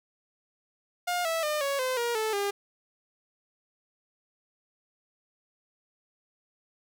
sawtooth tone with pitch steps, 710 / 654.8 / 604 / 557.1 / 513.8 / 473.9 / 437.1 / 403.1 Hz, F5 / E5 / D5 / C#5 / C5 / A#4 / A4 / G4, +28 / -12 / +48 / +9 / -32 / +28 / -11 / +48 cents, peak -23 dBFS, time 1.07-2.51 s, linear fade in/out 10 ms, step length 180 ms, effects none

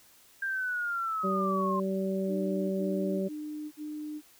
sine linear sweep, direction down, 1597 to 1046.5 Hz, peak -29 dBFS, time 0.42-1.8 s, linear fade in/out 5 ms
harmonic tone, 191.7 Hz, G3, 38 cents flat, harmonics 1 / 2 / 3, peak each -30 / -33 / -35 dBFS, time 1.23-3.29 s, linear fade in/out 20 ms
sine tone bursts, 302 Hz, D4, 48 cents sharp, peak -35 dBFS, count 4, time 2.27-4.217 s, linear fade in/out 50 ms, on 450 ms, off 49 ms
effects white hiss -59 dBFS RMS until 4.39 s

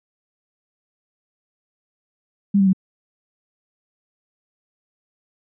sine tone with pitch steps, 200.3 / 194.15 / 188.19 Hz, G3 / G3 / F#3, +38 / -16 / +30 cents, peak -12 dBFS, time 2.54-2.732 s, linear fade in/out 10 ms, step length 64 ms, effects none

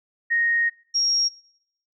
sine tone pair in turn, 1864.7 / 5588 Hz, A#6 / F8, 0 / 0 cents, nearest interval octave + perfect fifth, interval 1900 cents, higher second, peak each -18 dBFS, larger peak neither, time 0.3-0.7 / 0.94-1.29 s, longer first, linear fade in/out 20 ms, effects noise-tail reverb RT60 0.8 s tail -24 dB re dry

